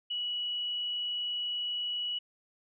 sine tone, 2933 Hz, F#7, 16 cents flat, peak -31 dBFS, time 0.1-2.19 s, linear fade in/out 10 ms, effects none

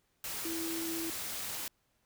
sine tone in noise, 329.6 Hz, E4, in tune, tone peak -36 dBFS, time 0.45-1.1 s, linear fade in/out 2 ms, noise white, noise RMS -39 dBFS, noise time 0.24-1.68 s, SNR 0 dB, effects pink hiss -75 dBFS RMS until 2.05 s

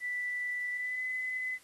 sine tone with pitch glide, 1975.5 to 2018 Hz, B6 to B6, 0 to +37 cents, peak -32 dBFS, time 0-1.59 s, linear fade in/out 50 ms, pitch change +37 cents, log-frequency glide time 0.72-1.03 s, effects white hiss -60 dBFS RMS until 1.63 s + AAC 32 kbps

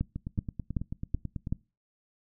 two click trains, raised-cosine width 5 ms, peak -22 / -16 dBFS, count 13 / 5, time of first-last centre 0.16-1.471 / 0.01-1.525 s, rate 9.15 / 2.64 Hz, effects noise-tail reverb RT60 0.3 s tail -23 dB re dry

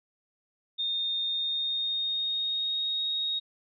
sine tone with pitch glide, 3659 to 3753 Hz, A#7 to A#7, -33 to +11 cents, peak -27 dBFS, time 0.78-3.4 s, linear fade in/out 20 ms, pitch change +44 cents, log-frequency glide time 1.23-3.01 s, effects none

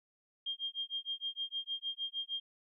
sine tone with tremolo, 3211 Hz, G7, 41 cents sharp, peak -33 dBFS, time 0.46-2.4 s, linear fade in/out 5 ms, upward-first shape sine, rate 6.5 Hz, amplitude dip 100%, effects none

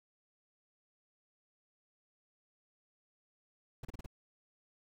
brown noise bursts, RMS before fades -42 dBFS, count 5, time 3.83-4.062 s, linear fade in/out 5 ms, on 20 ms, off 33 ms, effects none

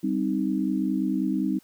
sine chord, C minor, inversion second, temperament equal, 196 / 261.6 / 311.1 Hz, G3 / C4 / Eb4, 0 / 0 / 0 cents, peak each -27 dBFS, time 0.03-1.59 s, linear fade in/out 10 ms, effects white hiss -60 dBFS RMS until 1.63 s

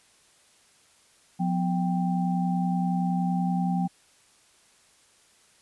sine tone cluster, 178.7 / 249.3 / 786 Hz, F3 / B3 / G5, +40 / +16 / +4 cents, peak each -24 / -32 / -31 dBFS, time 1.39-3.88 s, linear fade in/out 20 ms, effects white hiss -60 dBFS RMS until 5.61 s + resampled to 24000 Hz

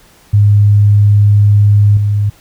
sine tone with level steps, 103 Hz, G#2, 14 cents flat, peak -4 / -9 dBFS, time 0.33-2.3 s, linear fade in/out 10 ms, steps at 1.97 s, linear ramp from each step 2 ms, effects pink hiss -45 dBFS RMS until 2.4 s

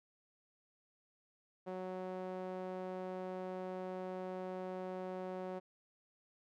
sawtooth tone with band-pass filter, 185 Hz, F#3, in tune, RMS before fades -43 dBFS, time 1.66-5.6 s, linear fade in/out 20 ms, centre 550 Hz, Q 1.4, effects none

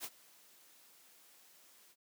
white noise with ADSR envelope, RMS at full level -41 dBFS, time 0-1.96 s, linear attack 43 ms, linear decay 49 ms, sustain -22 dB, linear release 51 ms, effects high-pass 200 Hz 12 dB/octave

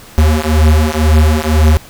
square beating tone pair, 76.3 / 78.3 Hz, D#2 / D#2, -33 / +11 cents, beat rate 2 Hz, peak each -11 dBFS, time 0.18-1.77 s, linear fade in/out 0 ms, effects pink hiss -37 dBFS RMS until 1.89 s

